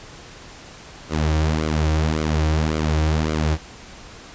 sawtooth tone with flanger, 77.78 Hz, D#2, in tune, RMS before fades -20 dBFS, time 1.09-3.58 s, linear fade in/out 50 ms, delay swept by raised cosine 1.1 to 4.8 ms, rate 1.8 Hz, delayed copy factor -0.7, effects pink hiss -41 dBFS RMS until 4.34 s + resampled to 16000 Hz

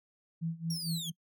sine tone with tremolo, 164.81 Hz, E3, in tune, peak -30 dBFS, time 0.41-1.12 s, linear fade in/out 20 ms, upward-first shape sine, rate 4.4 Hz, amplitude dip 90%
sawtooth linear sweep, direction down, 5670 to 3136 Hz, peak -34 dBFS, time 0.7-1.1 s, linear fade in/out 5 ms
effects noise-tail reverb RT60 0.1 s tail -24 dB re dry

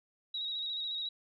sine tone with vibrato, 3825 Hz, A#7, 44 cents sharp, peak -34 dBFS, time 0.34-1.09 s, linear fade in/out 5 ms, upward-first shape square, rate 14 Hz, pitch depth 29 cents each way, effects none

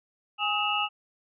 sine tone cluster, 826 / 1266 / 2677 / 2878 Hz, G#5 / D#6 / E7 / F#7, -10 / +30 / +26 / -49 cents, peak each -30 dBFS, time 0.38-0.89 s, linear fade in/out 50 ms, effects none

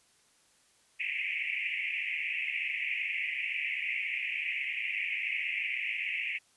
white band-pass noise, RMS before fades -34 dBFS, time 0.99-6.39 s, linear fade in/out 20 ms, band 2000 to 2700 Hz, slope 96 dB/octave, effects white hiss -66 dBFS RMS until 6.56 s + resampled to 24000 Hz

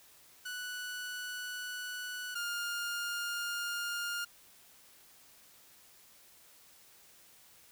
sawtooth tone pair in turn, 1480 / 1410.9 Hz, F#6 / F6, 0 / +17 cents, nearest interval minor second, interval 83 cents, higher first, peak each -35 / -31 dBFS, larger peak second, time 0.45-2.35 / 2.35-4.25 s, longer neither, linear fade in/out 10 ms, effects white hiss -60 dBFS RMS until 7.71 s

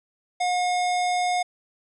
square tone, 720 Hz, F#5, 47 cents flat, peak -22 dBFS, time 0.4-1.43 s, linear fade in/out 10 ms, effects resampled to 22050 Hz

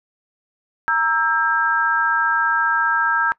sine chord, E diminished, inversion second, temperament equal with one note detuned, 932.3 / 1318.5 / 1603.7 Hz, Bb5 / E6 / G6, 0 / 0 / +39 cents, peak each -22 / -20 / -19 dBFS, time 0.88-3.32 s, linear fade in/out 0 ms, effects noise-tail reverb RT60 0.1 s tail -20 dB re dry

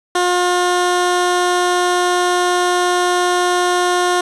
15% pulse tone, 357.1 Hz, F4, 39 cents sharp, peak -7 dBFS, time 0.15-4.21 s, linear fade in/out 5 ms, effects resampled to 24000 Hz + 7-bit

